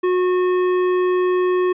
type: tone with tanh clipping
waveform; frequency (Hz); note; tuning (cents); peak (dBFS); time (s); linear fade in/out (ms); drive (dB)
sine; 364; F#4; -28; -17; 0.03-1.73; 10; 14
effects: resampled to 8000 Hz